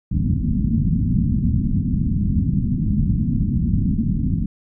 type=low-pass noise; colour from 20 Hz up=white; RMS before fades=-19 dBFS; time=0.11-4.46 s; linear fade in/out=5 ms; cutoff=240 Hz; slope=48 dB/octave; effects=none